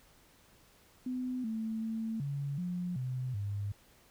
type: tone with pitch steps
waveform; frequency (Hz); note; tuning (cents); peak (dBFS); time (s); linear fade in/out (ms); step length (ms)
sine; 253.1 / 221.8 / 223.3 / 141 / 178 / 127.8 / 101.3; B3 / A3 / A3 / C#3 / F3 / C3 / G#2; +43 / +14 / +26 / +30 / +33 / -40 / -43; -33; 1.06-3.72; 5; 380
effects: pink hiss -63 dBFS RMS until 4.1 s